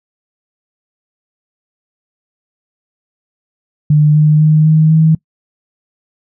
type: tone with pitch steps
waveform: sine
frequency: 150.1 / 152.28 / 154.5 / 156.75 / 159.03 Hz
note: D3 / D#3 / D#3 / D#3 / D#3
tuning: +38 / -37 / -12 / +13 / +38 cents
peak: -5 dBFS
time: 3.9-5.15 s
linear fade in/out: 5 ms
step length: 250 ms
effects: noise-tail reverb RT60 0.1 s tail -23 dB re dry